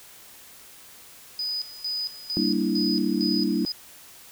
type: tone with tremolo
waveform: sine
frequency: 4977 Hz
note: D#8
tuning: in tune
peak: -26 dBFS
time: 1.39-3.72 s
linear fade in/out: 2 ms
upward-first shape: square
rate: 2.2 Hz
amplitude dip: 80%
type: chord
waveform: sine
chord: E half-diminished seventh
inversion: first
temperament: equal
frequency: 196 / 233.1 / 293.7 / 329.6 Hz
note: G3 / Bb3 / D4 / E4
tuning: 0 / 0 / 0 / 0 cents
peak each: -27 dBFS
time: 2.37-3.65 s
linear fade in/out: 0 ms
effects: white hiss -48 dBFS RMS until 4.31 s